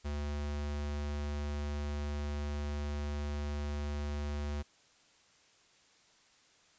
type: tone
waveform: square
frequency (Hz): 73.1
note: D2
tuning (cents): -7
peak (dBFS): -35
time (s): 0.04-4.63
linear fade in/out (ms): 20
effects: white hiss -65 dBFS RMS until 6.78 s + resampled to 16000 Hz